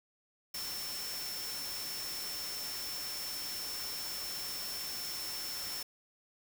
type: tone in noise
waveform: sine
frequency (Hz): 5380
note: E8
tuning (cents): +34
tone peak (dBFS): -40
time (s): 0.54-5.83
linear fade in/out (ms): 5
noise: white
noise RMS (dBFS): -42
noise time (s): 0.54-5.83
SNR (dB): -1
effects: none